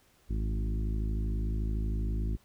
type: harmonic tone with a mistuned harmonic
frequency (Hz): 53.4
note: G#1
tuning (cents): +49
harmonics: 1 / 2 / 3 / 4 / 5 / 6 / 7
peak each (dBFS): -29 / -37 / -43 / -41 / -47 / -46 / -50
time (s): 0.29-2.37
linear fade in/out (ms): 20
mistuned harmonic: 2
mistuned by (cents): -23
effects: pink hiss -65 dBFS RMS until 2.44 s

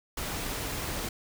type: noise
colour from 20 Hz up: pink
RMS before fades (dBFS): -34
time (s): 0.17-1.09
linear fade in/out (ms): 5
effects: none

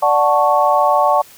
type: chord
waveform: sine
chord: D major seventh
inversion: none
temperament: equal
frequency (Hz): 587.3 / 740 / 880 / 1108.7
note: D5 / F#5 / A5 / C#6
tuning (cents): 0 / 0 / 0 / 0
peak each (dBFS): -16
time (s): 0.02-1.22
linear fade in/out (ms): 10
effects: white hiss -43 dBFS RMS until 1.37 s

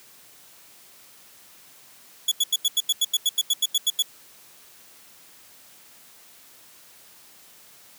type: tone bursts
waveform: sawtooth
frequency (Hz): 3386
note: G#7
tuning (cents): +33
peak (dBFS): -15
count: 15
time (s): 2.28-4.024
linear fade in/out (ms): 5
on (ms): 36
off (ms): 86
effects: white hiss -51 dBFS RMS until 7.98 s + high-pass 100 Hz 12 dB/octave

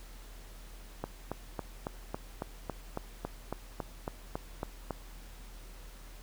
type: click train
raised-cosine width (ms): 1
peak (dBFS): -20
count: 15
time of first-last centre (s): 1.04-4.907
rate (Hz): 3.62
effects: added 40 Hz sine -47 dBFS peak until 6.22 s + pink hiss -55 dBFS RMS until 6.22 s

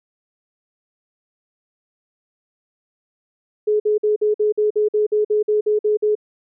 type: tone bursts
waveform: sine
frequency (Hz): 423.2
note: G#4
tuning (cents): +33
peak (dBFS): -14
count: 14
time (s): 3.67-6.153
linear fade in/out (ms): 10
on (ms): 130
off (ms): 51
effects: none

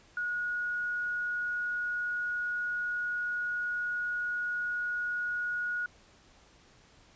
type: tone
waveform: sine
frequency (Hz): 1450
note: F#6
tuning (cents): -35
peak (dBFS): -30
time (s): 0.17-5.86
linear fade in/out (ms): 2
effects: pink hiss -60 dBFS RMS until 7.15 s + resampled to 16000 Hz

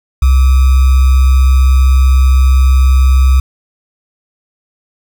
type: tone with sample-and-hold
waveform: sine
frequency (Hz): 65.41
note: C2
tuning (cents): 0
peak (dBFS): -4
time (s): 0.22-3.4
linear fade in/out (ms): 5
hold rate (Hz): 1225
effects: none

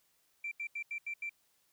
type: tone bursts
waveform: sine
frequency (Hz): 2349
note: D7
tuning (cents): 0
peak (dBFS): -35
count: 6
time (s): 0.44-1.295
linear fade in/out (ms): 5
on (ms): 75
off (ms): 81
effects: tanh soft clip ceiling -31 dBFS + white hiss -73 dBFS RMS until 1.72 s

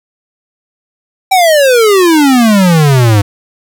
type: exponential sweep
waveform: square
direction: down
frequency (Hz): 784 to 98.7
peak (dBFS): -5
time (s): 1.31-3.22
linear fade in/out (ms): 10
effects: none

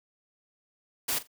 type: noise with echo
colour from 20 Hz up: white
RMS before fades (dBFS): -29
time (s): 1.08-1.19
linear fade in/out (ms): 10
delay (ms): 42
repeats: 2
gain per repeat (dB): -15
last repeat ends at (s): 1.274
effects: none

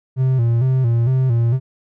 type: tone with vibrato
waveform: triangle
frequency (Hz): 123.47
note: B2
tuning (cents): 0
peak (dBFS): -11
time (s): 0.16-1.6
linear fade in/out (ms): 50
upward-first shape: square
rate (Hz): 2.2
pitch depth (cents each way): 97
effects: none

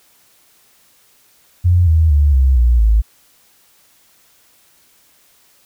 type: tone with pitch steps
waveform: sine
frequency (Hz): 88.5 / 80.22 / 72.72 / 65.92 / 59.75 / 54.16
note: F2 / E2 / D2 / C2 / A#1 / A1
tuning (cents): +23 / -47 / -16 / +14 / +43 / -27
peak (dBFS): -8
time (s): 1.64-3.02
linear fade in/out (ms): 20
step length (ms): 230
effects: white hiss -53 dBFS RMS until 5.65 s

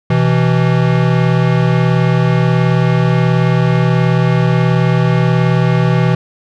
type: tone pair together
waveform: square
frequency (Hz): 126.24 / 164.81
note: B2 / E3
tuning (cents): +38 / 0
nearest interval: perfect fourth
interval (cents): 462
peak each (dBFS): -13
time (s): 0.1-6.15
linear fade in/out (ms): 5
effects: low-pass 3000 Hz 12 dB/octave

